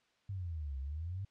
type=exponential two-way sweep; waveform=sine; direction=down then up; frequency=101.2 to 65.41 to 101.2 Hz; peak=-37 dBFS; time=0.29-1.25 s; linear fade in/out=5 ms; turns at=0.79 s; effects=white hiss -73 dBFS RMS until 1.3 s + low-pass 4000 Hz 12 dB/octave